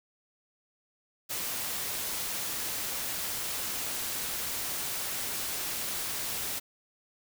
white noise, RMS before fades -34 dBFS, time 1.29-6.6 s, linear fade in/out 20 ms, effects none

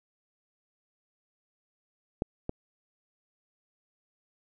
clicks, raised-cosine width 2 ms, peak -14 / -18 dBFS, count 2, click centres 2.221 / 2.494 s, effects none

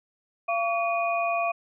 sine tone cluster, 685 / 1135 / 2465 Hz, F5 / C#6 / D#7, -34 / +41 / -17 cents, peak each -25 / -30 / -30 dBFS, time 0.48-1.52 s, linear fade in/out 10 ms, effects none

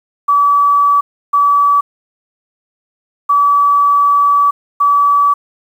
sine tone bursts at uneven times, 1147 Hz, D6, 41 cents flat, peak -7 dBFS, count 4, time 0.28-1.01 / 1.33-1.81 / 3.29-4.51 / 4.8-5.34 s, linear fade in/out 10 ms, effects 7-bit

